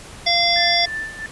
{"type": "harmonic tone", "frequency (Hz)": 690, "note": "F5", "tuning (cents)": -21, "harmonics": [1, 3, 5, 7, 8], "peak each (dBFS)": [-21, -21, -21, -21, -21], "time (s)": [0.26, 0.86], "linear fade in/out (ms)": 10}
{"type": "tone with tremolo", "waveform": "sine", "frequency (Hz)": 1767, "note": "A6", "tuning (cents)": 7, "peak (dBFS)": -23, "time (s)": [0.56, 1.26], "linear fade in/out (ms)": 0, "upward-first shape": "sine", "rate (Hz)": 3, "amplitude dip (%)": 75}
{"effects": ["pink hiss -39 dBFS RMS until 1.31 s", "resampled to 24000 Hz"]}